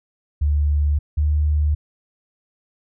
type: tone pair in turn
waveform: sine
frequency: 73.42 / 74.88 Hz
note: D2 / D2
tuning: 0 / +34 cents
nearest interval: unison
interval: 34 cents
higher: second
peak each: -15 dBFS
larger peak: neither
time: 0.41-0.99 / 1.17-1.75 s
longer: neither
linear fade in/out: 10 ms
effects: none